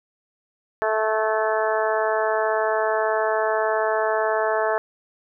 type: harmonic tone with a mistuned harmonic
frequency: 218.3 Hz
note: A3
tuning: 13 cents flat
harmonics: 2 / 3 / 4 / 5 / 6 / 7 / 8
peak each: -25 / -23 / -27 / -29 / -31 / -32 / -30 dBFS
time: 0.82-4.78 s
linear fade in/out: 0 ms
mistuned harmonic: 8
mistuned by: -16 cents
effects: none